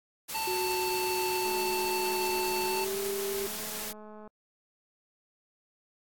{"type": "noise", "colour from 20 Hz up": "white", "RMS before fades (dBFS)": -37, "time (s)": [0.28, 3.93], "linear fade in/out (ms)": 20}
{"type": "harmonic tone", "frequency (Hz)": 889, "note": "A5", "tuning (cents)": 18, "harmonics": [1, 3, 5], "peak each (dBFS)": [-32, -37, -39], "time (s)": [0.34, 2.85], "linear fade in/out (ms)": 10}
{"type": "tone with pitch glide", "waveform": "sine", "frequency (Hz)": [368.3, 394.7], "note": ["F#4", "G4"], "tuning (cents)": [-8, 12], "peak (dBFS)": -31, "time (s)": [0.47, 3.47], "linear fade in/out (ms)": 5, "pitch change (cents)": 120, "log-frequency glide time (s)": [2.64, 2.99]}
{"type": "click train", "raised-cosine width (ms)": 1, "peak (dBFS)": -35, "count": 603, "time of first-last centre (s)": [1.45, 4.276], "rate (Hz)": 213}
{"effects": ["AAC 64 kbps"]}